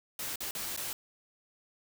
white noise with dropouts, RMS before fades -37 dBFS, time 0.19-0.93 s, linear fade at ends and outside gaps 2 ms, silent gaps 0.358-0.405 / 0.51-0.55 / 0.764-0.774 s, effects none

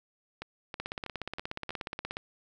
two click trains, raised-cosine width 0.3 ms, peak -22 / -19 dBFS, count 5 / 24, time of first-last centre 0.42-1.706 / 0.8-2.169 s, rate 3.11 / 16.8 Hz, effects none

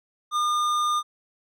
sine tone with tanh clipping, 1211 Hz, D#6, 47 cents flat, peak -23 dBFS, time 0.31-1.03 s, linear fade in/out 50 ms, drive 14 dB, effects none

